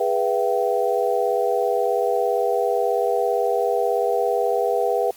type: tone cluster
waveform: sine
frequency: 410.9 / 489 / 673 / 770 Hz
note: G#4 / B4 / E5 / G5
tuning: -18 / -17 / +36 / -31 cents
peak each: -24 / -22 / -24 / -25 dBFS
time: 0-5.11 s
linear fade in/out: 5 ms
effects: white hiss -48 dBFS RMS until 5.16 s + Opus 48 kbps